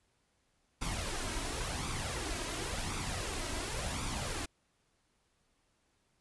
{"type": "noise with flanger", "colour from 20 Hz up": "pink", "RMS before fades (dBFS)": -37, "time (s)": [0.81, 4.46], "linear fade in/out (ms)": 10, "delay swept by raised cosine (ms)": [0.83, 3.13], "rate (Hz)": 0.93, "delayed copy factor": 0.55, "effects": ["pink hiss -75 dBFS RMS until 6.2 s", "resampled to 24000 Hz"]}